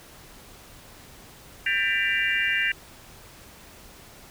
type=tone cluster; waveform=sine; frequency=1588 / 1796 / 1993 / 2351 / 2788 Hz; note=G6 / A6 / B6 / D7 / F7; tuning=+22 / +35 / +15 / +1 / -4 cents; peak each=-28 dBFS; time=1.66-2.72 s; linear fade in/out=5 ms; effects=pink hiss -48 dBFS RMS until 4.3 s